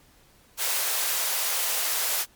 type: high-pass noise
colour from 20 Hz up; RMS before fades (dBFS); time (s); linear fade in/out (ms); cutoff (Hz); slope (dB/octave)
white; -26; 0.57-2.26; 50; 470; 24
effects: pink hiss -58 dBFS RMS until 2.35 s + MP3 96 kbps